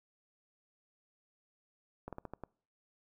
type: slowing click train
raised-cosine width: 1 ms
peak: -28 dBFS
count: 6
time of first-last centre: 2.08-2.437 s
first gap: 47 ms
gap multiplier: 1.21
effects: noise-tail reverb RT60 0.5 s tail -26 dB re dry